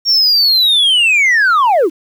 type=linear sweep; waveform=sine; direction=down; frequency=5588 to 275.4 Hz; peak=-5 dBFS; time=0.05-1.9 s; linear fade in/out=50 ms; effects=tanh soft clip ceiling -7 dBFS + 7-bit